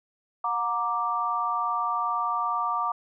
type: chord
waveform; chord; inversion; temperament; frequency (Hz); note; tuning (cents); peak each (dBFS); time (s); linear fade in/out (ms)
sine; Gb augmented; none; equal with one note detuned; 724.3 / 932.3 / 1174.7; Gb5 / Bb5 / D6; -37 / 0 / 0; -32 / -30 / -26; 0.44-2.92; 5
effects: none